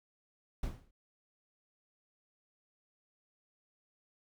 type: noise with exponential decay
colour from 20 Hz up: brown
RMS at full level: -32 dBFS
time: 0.63-0.91 s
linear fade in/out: 5 ms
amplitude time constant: 60 ms
effects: none